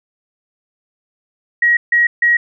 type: tone bursts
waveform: sine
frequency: 1900 Hz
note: A#6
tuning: 33 cents sharp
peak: -9 dBFS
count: 3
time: 1.62-2.37 s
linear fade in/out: 5 ms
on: 150 ms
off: 150 ms
effects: none